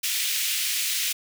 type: high-pass noise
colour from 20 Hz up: pink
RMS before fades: -26 dBFS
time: 0.03-1.13 s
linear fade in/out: 10 ms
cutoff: 2300 Hz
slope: 24 dB/octave
effects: none